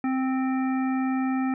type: harmonic tone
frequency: 261.7 Hz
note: C4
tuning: in tune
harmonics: 1 / 3 / 5 / 7 / 9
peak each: -23 / -33 / -37 / -40 / -42 dBFS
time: 0.04-1.54 s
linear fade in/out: 2 ms
effects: none